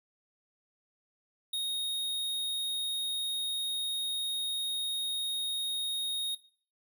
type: tone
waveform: square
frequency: 3729 Hz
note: A#7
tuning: in tune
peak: -31 dBFS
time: 1.53-6.35 s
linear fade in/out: 5 ms
effects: noise-tail reverb RT60 0.5 s tail -19 dB re dry